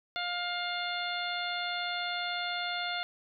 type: harmonic tone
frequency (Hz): 706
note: F5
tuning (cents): +19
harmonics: 1 / 2 / 3 / 4 / 5 / 6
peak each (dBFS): -37 / -37 / -39 / -42 / -38 / -42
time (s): 0.16-3.03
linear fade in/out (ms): 0
effects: none